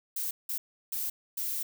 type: noise bursts at uneven times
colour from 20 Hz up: violet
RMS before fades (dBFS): -33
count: 4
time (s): 0.16-0.31 / 0.49-0.58 / 0.92-1.1 / 1.37-1.63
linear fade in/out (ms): 5
effects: none